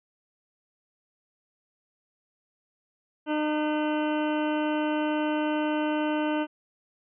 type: harmonic tone with a mistuned harmonic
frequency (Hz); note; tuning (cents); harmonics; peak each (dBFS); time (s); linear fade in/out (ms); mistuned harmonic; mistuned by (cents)
303.7; D#4; -42; 1 / 2 / 3 / 4 / 5 / 7 / 8 / 9 / 10; -26 / -31 / -33 / -41 / -37 / -46 / -47 / -42 / -43; 3.26-6.47; 50; 7; -76
effects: none